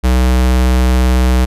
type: tone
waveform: square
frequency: 63 Hz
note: B1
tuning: 35 cents sharp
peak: -9 dBFS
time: 0.03-1.46 s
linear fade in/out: 20 ms
effects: resampled to 32000 Hz